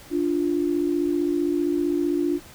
sine tone pair together, 292.9 / 348.3 Hz, D4 / F4, -5 / -5 cents, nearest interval minor third, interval 300 cents, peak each -23 dBFS, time 0.1-2.4 s, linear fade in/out 50 ms, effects pink hiss -46 dBFS RMS until 2.54 s

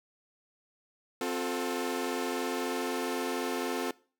sawtooth chord, F major, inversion second, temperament equal with one note detuned, 261.6 / 356.2 / 440 Hz, C4 / F4 / A4, 0 / +34 / 0 cents, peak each -31 dBFS, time 1.21-3.91 s, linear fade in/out 2 ms, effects noise-tail reverb RT60 0.4 s tail -22 dB re dry

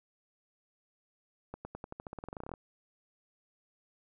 accelerating click train, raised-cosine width 1 ms, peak -27 dBFS, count 19, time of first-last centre 1.54-2.538 s, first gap 110 ms, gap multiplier 0.91, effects none

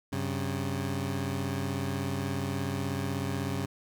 20% pulse tone pair together, 95.81 / 135.5 Hz, G2 / C#3, -39 / -39 cents, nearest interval tritone, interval 600 cents, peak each -28 dBFS, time 0.12-3.66 s, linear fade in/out 10 ms, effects none

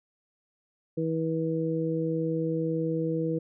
harmonic tone, 161.8 Hz, E3, 32 cents flat, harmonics 1 / 2 / 3, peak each -30 / -30 / -30 dBFS, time 0.97-3.39 s, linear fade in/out 10 ms, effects none

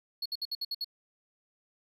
triangle tone bursts, 4353 Hz, C#8, 32 cents flat, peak -30 dBFS, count 7, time 0.22-0.845 s, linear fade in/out 5 ms, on 37 ms, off 61 ms, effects none

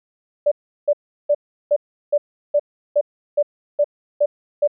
sine tone bursts, 585 Hz, D5, 7 cents flat, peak -12 dBFS, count 11, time 0.46-4.676 s, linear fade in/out 10 ms, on 56 ms, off 360 ms, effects none

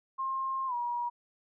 sine tone with pitch glide, 1064 to 958.9 Hz, C6 to A#5, +29 to +49 cents, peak -30 dBFS, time 0.18-1.1 s, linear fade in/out 20 ms, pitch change -180 cents, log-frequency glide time 0.67-0.74 s, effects none

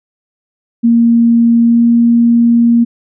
sine tone with pitch glide, 233.1 to 234.7 Hz, A#3 to A#3, 0 to +12 cents, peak -5 dBFS, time 0.83-2.85 s, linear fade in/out 20 ms, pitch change +12 cents, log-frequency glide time 1.64-1.83 s, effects none

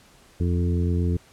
harmonic tone with a mistuned harmonic, 87.31 Hz, F2, in tune, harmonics 1 / 2 / 3 / 4 / 5, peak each -21 / -27 / -31 / -33 / -35 dBFS, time 0.4-1.17 s, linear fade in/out 5 ms, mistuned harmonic 1, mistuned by -36 cents, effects pink hiss -54 dBFS RMS until 1.32 s + low-pass 11000 Hz 12 dB/octave

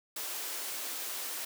white high-pass noise, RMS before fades -38 dBFS, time 0.16-1.45 s, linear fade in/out 5 ms, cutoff 290 Hz, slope 24 dB/octave, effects none

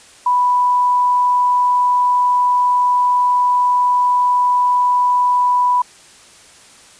sine tone, 987.8 Hz, B5, in tune, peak -11 dBFS, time 0.26-5.82 s, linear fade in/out 5 ms, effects white hiss -44 dBFS RMS until 6.99 s + resampled to 22050 Hz

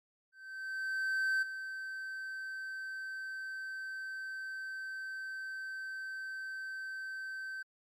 triangle tone with ADSR envelope, 1547 Hz, G6, 23 cents flat, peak -26 dBFS, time 0.32-7.63 s, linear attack 1100 ms, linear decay 14 ms, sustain -11 dB, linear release 11 ms, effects MP3 64 kbps

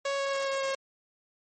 sawtooth tone with pitch steps, 555 / 551.5 / 548 / 544.5 / 541.1 Hz, C#5 / C#5 / C#5 / C#5 / C#5, +2 / -9 / -20 / -31 / -42 cents, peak -24 dBFS, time 0.05-0.75 s, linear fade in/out 5 ms, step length 140 ms, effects low-pass 9000 Hz 12 dB/octave + MP3 32 kbps

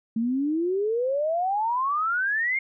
sine exponential sweep, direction up, 220 to 2167 Hz, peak -22 dBFS, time 0.16-2.59 s, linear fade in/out 5 ms, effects none

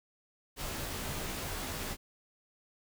pink noise with comb filter, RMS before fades -38 dBFS, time 0.56-1.97 s, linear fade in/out 50 ms, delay 17 ms, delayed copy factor -0.85, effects none

